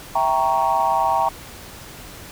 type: chord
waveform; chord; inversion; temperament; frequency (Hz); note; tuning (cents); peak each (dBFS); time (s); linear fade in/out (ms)
sine; E diminished seventh; none; equal; 659.3 / 784 / 932.3 / 1108.7; E5 / G5 / Bb5 / Db6; 0 / 0 / 0 / 0; -24 / -20 / -19 / -24; 0.15-1.29; 5
effects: tanh soft clip ceiling -7 dBFS + pink hiss -39 dBFS RMS until 2.31 s